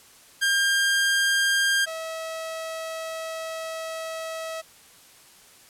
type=tone pair in turn; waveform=sawtooth; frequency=1603 / 646.9 Hz; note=G6 / E5; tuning=+38 / -33 cents; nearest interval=octave + major third; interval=1571 cents; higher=first; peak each=-16 / -27 dBFS; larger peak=first; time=0.41-1.86 / 1.86-4.62 s; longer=second; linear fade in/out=20 ms; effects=white hiss -52 dBFS RMS until 5.69 s + low-pass 12000 Hz 12 dB/octave